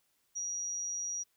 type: tone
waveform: sine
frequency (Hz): 5760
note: F#8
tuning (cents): -47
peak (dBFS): -34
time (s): 0.35-1.24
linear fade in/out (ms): 20
effects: white hiss -75 dBFS RMS until 1.36 s